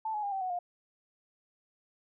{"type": "tone with pitch steps", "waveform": "sine", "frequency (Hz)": [880, 842.7, 807, 772.8, 740, 708.6], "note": ["A5", "G#5", "G#5", "G5", "F#5", "F5"], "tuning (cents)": [0, 25, -50, -25, 0, 25], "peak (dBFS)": -31, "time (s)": [0.05, 0.59], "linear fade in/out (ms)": 5, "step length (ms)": 90, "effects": []}